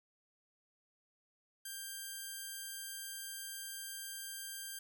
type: tone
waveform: 5% pulse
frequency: 1586 Hz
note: G6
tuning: 20 cents sharp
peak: -32 dBFS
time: 1.65-4.79 s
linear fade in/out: 5 ms
effects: none